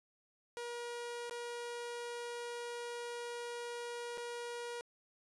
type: tone with dropouts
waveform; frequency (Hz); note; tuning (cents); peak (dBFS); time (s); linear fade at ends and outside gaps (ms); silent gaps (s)
sawtooth; 477.4; A#4; +41; -37; 0.57-4.81; 0; 1.296-1.31 / 4.174-4.179
effects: resampled to 24000 Hz